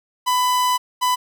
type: tone pair in turn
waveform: 45% pulse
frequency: 998 / 998 Hz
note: B5 / B5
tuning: +18 / +18 cents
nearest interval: unison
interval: 0 cents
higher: neither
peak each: -16 dBFS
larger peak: neither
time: 0.26-0.78 / 1.01-1.16 s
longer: first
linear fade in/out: 20 ms
effects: none